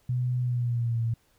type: tone with pitch glide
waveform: sine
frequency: 124.7 to 115.01 Hz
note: B2 to A#2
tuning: +17 to -23 cents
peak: -24 dBFS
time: 0.09-1.14 s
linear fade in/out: 5 ms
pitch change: -140 cents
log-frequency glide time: 0.4-1.02 s
effects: pink hiss -66 dBFS RMS until 1.38 s